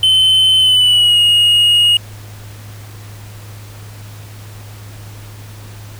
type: tone with pitch glide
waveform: triangle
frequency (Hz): 3062 to 2873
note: G7 to F7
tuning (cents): -41 to +48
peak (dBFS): -6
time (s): 0.03-1.97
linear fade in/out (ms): 2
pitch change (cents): -111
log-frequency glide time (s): 0.59-1.19
effects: added 104 Hz sine -31 dBFS peak until 5.99 s + pink hiss -39 dBFS RMS until 5.99 s